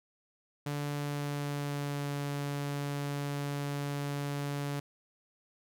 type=tone with pitch glide; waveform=sawtooth; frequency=145.1 to 142.94 Hz; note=D3 to D3; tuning=-21 to -47 cents; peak=-29 dBFS; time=0.66-4.8 s; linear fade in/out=5 ms; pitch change=-26 cents; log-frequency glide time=0.9-2.14 s; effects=none